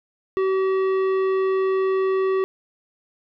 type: tone with tanh clipping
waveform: triangle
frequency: 381.3 Hz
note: G4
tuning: 48 cents flat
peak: -20 dBFS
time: 0.37-2.44 s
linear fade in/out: 0 ms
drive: 16 dB
effects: none